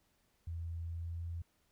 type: tone with pitch glide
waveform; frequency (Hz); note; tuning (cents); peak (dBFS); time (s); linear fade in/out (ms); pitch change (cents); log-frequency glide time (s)
sine; 83.6 to 84.62; E2 to E2; +25 to +46; -38; 0.47-1.42; 5; +21; 0.84-1.23
effects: pink hiss -75 dBFS RMS until 1.71 s